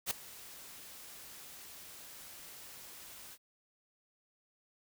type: noise with ADSR envelope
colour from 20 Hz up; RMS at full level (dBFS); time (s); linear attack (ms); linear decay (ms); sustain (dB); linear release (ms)
white; -31; 0.06-3.38; 49; 4; -20; 52
effects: none